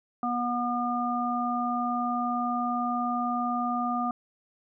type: harmonic tone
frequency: 242.2 Hz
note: B3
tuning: 34 cents flat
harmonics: 1 / 3 / 5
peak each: -30 / -30 / -30 dBFS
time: 0.23-4.11 s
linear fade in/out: 2 ms
effects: none